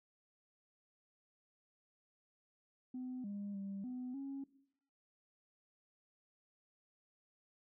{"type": "tone with pitch steps", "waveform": "sine", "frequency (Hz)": [253.9, 202.4, 197, 251.4, 274.2], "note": ["B3", "G#3", "G3", "B3", "C#4"], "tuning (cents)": [48, -44, 9, 31, -19], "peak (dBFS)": -40, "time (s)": [2.94, 4.44], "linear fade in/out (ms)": 5, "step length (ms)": 300, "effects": ["noise-tail reverb RT60 0.7 s tail -18 dB re dry", "tanh soft clip ceiling -38 dBFS"]}